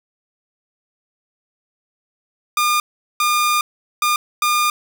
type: tone bursts at uneven times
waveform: sawtooth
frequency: 1210 Hz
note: D#6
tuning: 49 cents flat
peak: -11 dBFS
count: 4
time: 2.57-2.8 / 3.2-3.61 / 4.02-4.16 / 4.42-4.7 s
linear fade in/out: 2 ms
effects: none